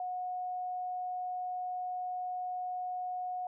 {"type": "tone", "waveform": "sine", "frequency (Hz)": 729, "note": "F#5", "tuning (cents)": -26, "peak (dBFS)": -34, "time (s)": [0, 3.47], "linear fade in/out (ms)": 2, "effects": []}